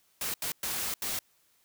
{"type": "noise bursts at uneven times", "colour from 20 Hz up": "white", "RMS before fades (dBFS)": -33, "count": 4, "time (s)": [[0.21, 0.34], [0.42, 0.52], [0.63, 0.94], [1.02, 1.19]], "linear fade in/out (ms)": 2, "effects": ["white hiss -68 dBFS RMS until 1.64 s"]}